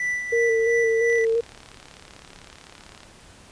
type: tone with tremolo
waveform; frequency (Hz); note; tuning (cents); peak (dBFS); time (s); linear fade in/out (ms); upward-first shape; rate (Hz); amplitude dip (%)
triangle; 1975.5; B6; 0; -20; 0-1.25; 2; sine; 2.9; 55
type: tone with vibrato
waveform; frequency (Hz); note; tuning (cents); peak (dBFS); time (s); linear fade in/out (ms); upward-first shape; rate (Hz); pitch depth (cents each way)
sine; 458.8; A#4; -28; -18; 0.32-1.41; 10; square; 2.9; 26
type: click train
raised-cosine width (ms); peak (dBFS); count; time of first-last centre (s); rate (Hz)
0.2; -26; 70; 1.1-3.033; 35.7
effects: pink hiss -49 dBFS RMS until 3.51 s + resampled to 22050 Hz